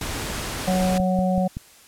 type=noise; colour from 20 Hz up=pink; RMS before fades=-29 dBFS; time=0.01-0.98 s; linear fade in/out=2 ms
type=harmonic tone; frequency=185 Hz; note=F#3; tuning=in tune; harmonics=1 / 3 / 4; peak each=-20 / -25 / -26 dBFS; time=0.67-1.48 s; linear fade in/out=10 ms
type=click train; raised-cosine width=5 ms; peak=-17 dBFS; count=4; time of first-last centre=1-1.569 s; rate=5.27 Hz
effects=white hiss -50 dBFS RMS until 1.87 s + low-pass 12000 Hz 12 dB/octave